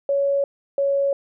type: tone pair in turn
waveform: sine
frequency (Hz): 559 / 556.9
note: C#5 / C#5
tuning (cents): +14 / +8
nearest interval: unison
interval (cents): 6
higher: first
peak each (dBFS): -17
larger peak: neither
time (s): 0.09-0.44 / 0.78-1.13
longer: neither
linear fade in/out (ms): 2
effects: none